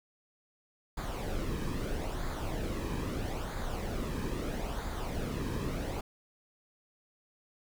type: noise with flanger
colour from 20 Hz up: brown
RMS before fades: -35 dBFS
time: 0.97-6.01 s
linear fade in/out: 5 ms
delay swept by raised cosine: 0.35 to 1.45 ms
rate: 0.77 Hz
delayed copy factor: -0.55
effects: none